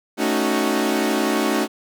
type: chord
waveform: sawtooth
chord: D# half-diminished seventh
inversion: second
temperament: equal with one note detuned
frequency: 220 / 277.2 / 309 / 370 Hz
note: A3 / C#4 / D#4 / F#4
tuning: 0 / 0 / -12 / 0 cents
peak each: -20 dBFS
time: 0.17-1.68 s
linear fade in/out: 50 ms
effects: none